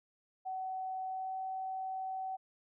sine tone with pitch glide, 754 to 758.8 Hz, F#5 to F#5, +32 to +43 cents, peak -36 dBFS, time 0.45-2.37 s, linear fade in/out 20 ms, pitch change +11 cents, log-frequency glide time 1.06-1.36 s, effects none

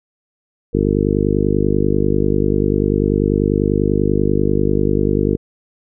harmonic tone, 50.2 Hz, G1, 42 cents sharp, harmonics 1 / 2 / 3 / 4 / 5 / 6 / 7 / 8 / 9, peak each -22 / -22 / -22 / -22 / -22 / -22 / -22 / -22 / -22 dBFS, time 0.73-5.37 s, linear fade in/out 20 ms, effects none

